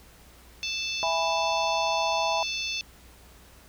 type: harmonic tone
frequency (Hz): 880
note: A5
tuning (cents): 0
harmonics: 3 / 4 / 5 / 6 / 7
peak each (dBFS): -32 / -34 / -36 / -38 / -39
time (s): 0.63-2.81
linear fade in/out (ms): 0
type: chord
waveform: sine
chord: E major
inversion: none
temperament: just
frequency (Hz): 659.3 / 824.1 / 988.9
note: E5 / G#5 / B5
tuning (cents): 0 / -14 / +2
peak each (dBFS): -29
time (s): 1.03-2.43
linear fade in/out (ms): 0
effects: added 60 Hz sine -54 dBFS peak until 3.68 s + pink hiss -54 dBFS RMS until 3.68 s